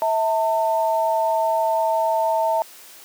sine tone pair together, 650 / 899 Hz, E5 / A5, -24 / +37 cents, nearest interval tritone, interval 561 cents, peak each -20 dBFS, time 0.02-2.62 s, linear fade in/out 0 ms, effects white hiss -44 dBFS RMS until 3.04 s + high-pass 300 Hz 12 dB/octave

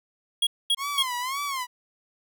square tone bursts, 3300 Hz, G#7, 12 cents flat, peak -20 dBFS, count 3, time 0.42-1.027 s, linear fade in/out 5 ms, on 49 ms, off 230 ms
sawtooth tone with vibrato, 1058 Hz, C6, 19 cents sharp, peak -24 dBFS, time 0.77-1.67 s, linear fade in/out 50 ms, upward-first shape sine, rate 1.9 Hz, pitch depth 150 cents each way
effects none

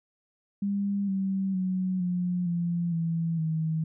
sine tone with pitch steps, 200.3 / 192.81 / 185.6 / 178.65 / 171.97 / 165.54 / 159.35 Hz, G3 / G3 / F#3 / F3 / F3 / E3 / D#3, +38 / -28 / +6 / +40 / -26 / +8 / +42 cents, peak -25 dBFS, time 0.62-3.84 s, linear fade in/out 5 ms, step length 460 ms, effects none

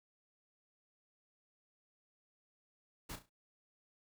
pink noise with echo, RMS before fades -45 dBFS, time 3.09-3.16 s, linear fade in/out 10 ms, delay 34 ms, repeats 4, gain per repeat -9 dB, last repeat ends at 3.296 s, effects none

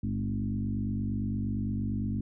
sine tone with frequency modulation, 159.1 Hz, D#3, 39 cents sharp, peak -28 dBFS, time 0.03-2.21 s, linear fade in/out 5 ms, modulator 48.7 Hz, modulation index 2.2, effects none

